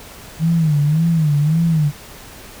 sine tone with vibrato, 155.9 Hz, D#3, 4 cents sharp, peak -12 dBFS, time 0.39-1.92 s, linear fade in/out 50 ms, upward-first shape sine, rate 1.8 Hz, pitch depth 130 cents each way, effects pink hiss -38 dBFS RMS until 2.6 s

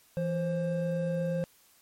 triangle tone pair together, 166.9 / 528.9 Hz, E3 / C5, +22 / +19 cents, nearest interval octave + minor sixth, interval 1997 cents, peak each -28 / -29 dBFS, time 0.17-1.44 s, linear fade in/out 0 ms, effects white hiss -62 dBFS RMS until 1.81 s + MP3 64 kbps

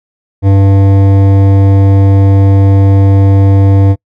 triangle tone with hard clipping, 98 Hz, G2, in tune, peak -5 dBFS, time 0.42-3.96 s, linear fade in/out 50 ms, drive 17 dB, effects noise-tail reverb RT60 0.1 s tail -26 dB re dry

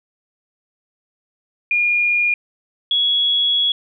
sine tone pair in turn, 2425 / 3351 Hz, D#7 / G#7, -45 / +15 cents, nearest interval tritone, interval 560 cents, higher second, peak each -14 / -14 dBFS, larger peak neither, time 1.71-2.34 / 2.91-3.72 s, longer second, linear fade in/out 2 ms, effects none

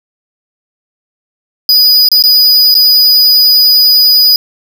square tone with dropouts, 4945 Hz, D#8, 12 cents flat, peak -4 dBFS, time 1.69-4.36 s, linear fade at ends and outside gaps 1 ms, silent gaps 2.087-2.116 / 2.224-2.238 / 2.742-2.751 s, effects none

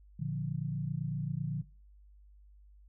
sine chord, Bb major, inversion none, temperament equal, 116.54 / 146.83 / 174.61 Hz, Bb2 / D3 / F3, 0 / 0 / 0 cents, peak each -40 / -34 / -38 dBFS, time 0.19-1.62 s, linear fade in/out 10 ms, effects noise-tail reverb RT60 0.3 s tail -17 dB re dry + added 50 Hz sine -55 dBFS peak until 2.88 s

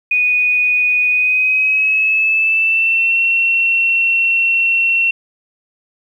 sine tone with pitch glide, 2477 to 2717 Hz, D#7 to F7, -8 to -48 cents, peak -11 dBFS, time 0.11-5.11 s, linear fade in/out 5 ms, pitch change +160 cents, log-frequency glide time 1.08-3.19 s, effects 8-bit

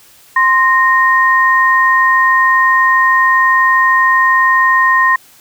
sine tone pair together, 1046.5 / 1853.8 Hz, C6 / A#6, 0 / -10 cents, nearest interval minor seventh, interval 990 cents, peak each -10 dBFS, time 0.36-5.16 s, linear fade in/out 5 ms, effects white hiss -44 dBFS RMS until 5.4 s

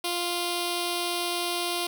5% pulse tone with notch filter, 349.2 Hz, F4, in tune, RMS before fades -29 dBFS, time 0.04-1.87 s, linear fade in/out 5 ms, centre 1700 Hz, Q 0.97, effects none

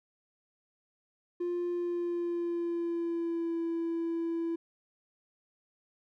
triangle tone with pitch glide, 350.3 to 333.5 Hz, F4 to E4, +5 to +20 cents, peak -27 dBFS, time 1.4-4.56 s, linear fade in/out 10 ms, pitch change -85 cents, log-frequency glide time 1.7-3.59 s, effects tanh soft clip ceiling -25 dBFS

